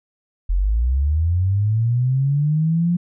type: linear sweep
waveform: sine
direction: up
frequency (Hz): 41.2 to 176.7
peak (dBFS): -15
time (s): 0.49-2.97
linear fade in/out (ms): 10
effects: none